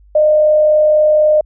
sine tone with frequency modulation, 610 Hz, D#5, 34 cents flat, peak -7 dBFS, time 0.15-1.41 s, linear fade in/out 5 ms, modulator 44 Hz, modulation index 0.23, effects added 50 Hz sine -42 dBFS peak until 1.45 s

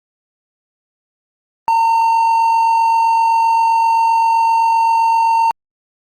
triangle tone with amplitude modulation, 911 Hz, A#5, 40 cents flat, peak -7 dBFS, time 1.68-5.51 s, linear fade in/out 0 ms, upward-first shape sine, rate 47.7 Hz, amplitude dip 30%, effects Opus 24 kbps

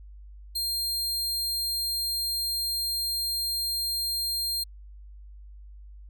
sawtooth tone, 4200 Hz, C8, 6 cents sharp, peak -24 dBFS, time 0.55-4.64 s, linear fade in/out 10 ms, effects added 50 Hz sine -43 dBFS peak until 6.09 s

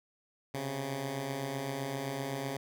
10% pulse beating tone pair, 130 / 137.8 Hz, C3 / C#3, -11 / -10 cents, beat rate 7.8 Hz, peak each -34 / -27 dBFS, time 0.54-2.57 s, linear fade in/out 5 ms, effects none

